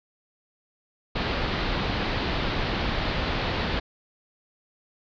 pink low-pass noise, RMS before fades -27 dBFS, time 1.15-3.8 s, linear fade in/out 10 ms, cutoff 4500 Hz, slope 48 dB/octave, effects none

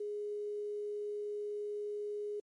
sine tone with quantisation, 415.3 Hz, G#4, in tune, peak -36 dBFS, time 0-2.4 s, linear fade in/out 5 ms, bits 11, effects MP3 48 kbps

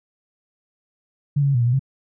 sine tone with pitch steps, 144 / 140.1 / 139 / 121.5 / 118.4 / 122.2 / 134.6 Hz, D3 / C#3 / C#3 / B2 / A#2 / B2 / C3, -34 / +19 / +5 / -28 / +27 / -18 / +49 cents, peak -15 dBFS, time 1.36-1.794 s, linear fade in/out 10 ms, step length 62 ms, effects none

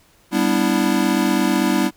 square chord, E minor seventh, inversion first, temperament equal with one note detuned, 196 / 244.8 / 293.7 / 329.6 Hz, G3 / B3 / D4 / E4, 0 / -15 / 0 / 0 cents, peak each -22 dBFS, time 0.31-1.91 s, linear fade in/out 50 ms, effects pink hiss -55 dBFS RMS until 1.96 s

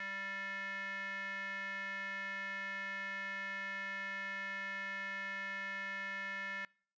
square tone with band-pass filter, 196 Hz, G3, in tune, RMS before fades -42 dBFS, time 0-6.65 s, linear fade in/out 2 ms, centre 1900 Hz, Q 7, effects noise-tail reverb RT60 0.5 s tail -25 dB re dry + resampled to 16000 Hz

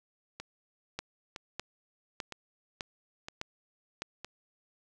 two click trains, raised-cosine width 0.2 ms, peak -18 / -23 dBFS, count 6 / 5, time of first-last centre 0.99-4.02 / 0.4-4.246 s, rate 1.65 / 1.04 Hz, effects none

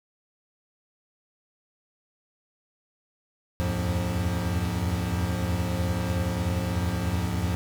square tone cluster, 76.1 / 86.5 / 89.6 / 106 / 176.8 Hz, D#2 / F2 / F2 / G#2 / F3, -38 / -16 / +45 / +36 / +22 cents, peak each -35 / -31 / -36 / -31 / -31 dBFS, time 3.6-7.55 s, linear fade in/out 0 ms, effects none

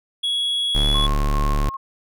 triangle tone with pitch glide, 3346 to 3395 Hz, G#7 to G#7, +12 to +37 cents, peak -18 dBFS, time 0.23-1.07 s, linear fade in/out 10 ms, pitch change +25 cents, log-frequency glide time 0.79-0.87 s
square tone, 36.36 Hz, D1, 16 cents flat, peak -18 dBFS, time 0.75-1.69 s, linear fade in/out 0 ms
sine tone with tremolo, 1078 Hz, C#6, 49 cents flat, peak -25 dBFS, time 0.94-1.77 s, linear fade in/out 10 ms, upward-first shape square, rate 2.5 Hz, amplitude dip 35%
effects none

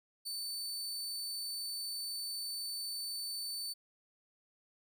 sawtooth tone, 4526 Hz, C#8, 35 cents sharp, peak -35 dBFS, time 0.25-3.74 s, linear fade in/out 20 ms, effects none

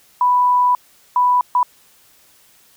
sine tone bursts at uneven times, 989 Hz, B5, 2 cents sharp, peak -11 dBFS, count 3, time 0.21-0.75 / 1.16-1.41 / 1.55-1.63 s, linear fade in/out 2 ms, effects white hiss -52 dBFS RMS until 2.76 s

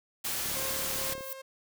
white noise, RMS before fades -33 dBFS, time 0.24-1.14 s, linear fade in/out 10 ms
click train, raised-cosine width 2 ms, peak -32 dBFS, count 28, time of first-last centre 0.46-1.208 s, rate 36.1 Hz
sawtooth tone with tremolo, 533 Hz, C5, 32 cents sharp, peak -33 dBFS, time 0.55-1.42 s, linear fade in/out 10 ms, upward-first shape triangle, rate 2.2 Hz, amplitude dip 55%
violet noise with exponential growth, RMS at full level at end -36 dBFS, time 0.98-1.33 s, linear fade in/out 2 ms, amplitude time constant 75 ms
effects none

